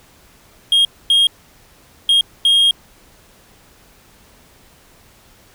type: tone bursts at uneven times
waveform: triangle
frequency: 3246 Hz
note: G#7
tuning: 40 cents flat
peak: -8 dBFS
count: 4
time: 0.72-0.85 / 1.1-1.27 / 2.09-2.21 / 2.45-2.71 s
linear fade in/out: 2 ms
effects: pink hiss -49 dBFS RMS until 5.54 s